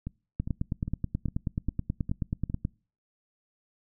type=two click trains; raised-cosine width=5 ms; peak=-21 / -16 dBFS; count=7 / 22; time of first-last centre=0.07-2.499 / 0.4-2.651 s; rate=2.47 / 9.33 Hz; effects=noise-tail reverb RT60 0.4 s tail -26 dB re dry